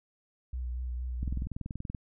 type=tone with vibrato; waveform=sine; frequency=61.74 Hz; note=B1; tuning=in tune; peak=-32 dBFS; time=0.53-1.46 s; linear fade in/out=5 ms; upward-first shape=sine; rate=4.3 Hz; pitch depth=29 cents each way
type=click train; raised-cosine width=5 ms; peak=-24 dBFS; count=16; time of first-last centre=1.23-1.948 s; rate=20.9 Hz
effects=none